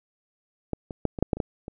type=clicks; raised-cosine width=2 ms; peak=-14 / -21 / -9 / -19 / -6 / -8 / -22 / -11 / -23 dBFS; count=9; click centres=0.733 / 0.908 / 1.053 / 1.188 / 1.226 / 1.332 / 1.37 / 1.402 / 1.681 s; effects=none